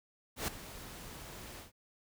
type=noise with ADSR envelope; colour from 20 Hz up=pink; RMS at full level=-33 dBFS; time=0.36-1.72 s; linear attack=120 ms; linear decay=4 ms; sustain=-15 dB; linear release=130 ms; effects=none